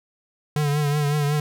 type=tone with vibrato; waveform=square; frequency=146.83 Hz; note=D3; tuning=in tune; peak=-20 dBFS; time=0.56-1.4 s; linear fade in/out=2 ms; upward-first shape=triangle; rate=5.4 Hz; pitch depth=57 cents each way; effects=none